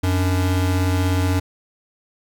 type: tone pair together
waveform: square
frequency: 91.26 / 290.2 Hz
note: F#2 / D4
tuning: -23 / -21 cents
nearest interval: octave + minor sixth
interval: 2002 cents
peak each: -18 / -26 dBFS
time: 0.03-1.4 s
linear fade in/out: 10 ms
effects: none